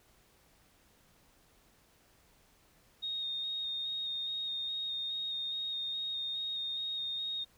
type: tone with vibrato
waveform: sine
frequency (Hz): 3707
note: A#7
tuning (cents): -10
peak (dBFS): -34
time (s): 3.02-7.45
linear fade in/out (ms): 20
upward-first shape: square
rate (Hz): 2.4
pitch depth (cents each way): 12
effects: pink hiss -66 dBFS RMS until 7.57 s